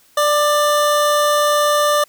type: tone pair together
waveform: square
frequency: 590.4 / 1188 Hz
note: D5 / D6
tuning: +9 / +20 cents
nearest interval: octave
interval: 1211 cents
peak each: -16 / -17 dBFS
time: 0.17-2.04 s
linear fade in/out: 5 ms
effects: white hiss -53 dBFS RMS until 2.08 s